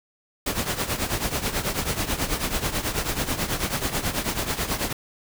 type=noise with tremolo; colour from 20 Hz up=pink; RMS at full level=-23 dBFS; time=0.46-4.93 s; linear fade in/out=5 ms; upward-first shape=triangle; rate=9.2 Hz; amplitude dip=80%; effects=none